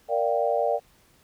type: chord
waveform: sine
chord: G minor seventh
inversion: first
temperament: equal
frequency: 466.2 / 587.3 / 698.5 / 784 Hz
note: Bb4 / D5 / F5 / G5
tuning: 0 / 0 / 0 / 0 cents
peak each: -27 / -25 / -27 / -29 dBFS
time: 0.08-0.8 s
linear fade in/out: 50 ms
effects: pink hiss -60 dBFS RMS until 1.23 s